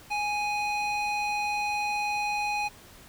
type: tone with band-pass filter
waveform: square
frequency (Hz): 830.6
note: G#5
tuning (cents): 0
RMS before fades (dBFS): -29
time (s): 0.1-2.69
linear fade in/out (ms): 20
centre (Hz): 2100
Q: 1.1
effects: pink hiss -51 dBFS RMS until 3.08 s